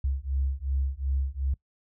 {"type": "beating tone pair", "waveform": "sine", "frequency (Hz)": [66.5, 69.2], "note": ["C2", "C#2"], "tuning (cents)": [29, -2], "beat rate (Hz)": 2.7, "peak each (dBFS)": -28, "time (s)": [0.04, 1.54], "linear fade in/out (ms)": 5, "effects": ["noise-tail reverb RT60 0.1 s tail -22 dB re dry", "tanh soft clip ceiling -18 dBFS"]}